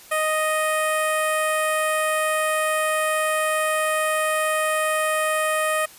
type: tone with notch filter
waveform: 10% pulse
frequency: 622.3 Hz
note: D#5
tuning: in tune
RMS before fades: -22 dBFS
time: 0.11-5.86 s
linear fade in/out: 10 ms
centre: 4100 Hz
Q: 0.59
effects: white hiss -46 dBFS RMS until 5.98 s + resampled to 32000 Hz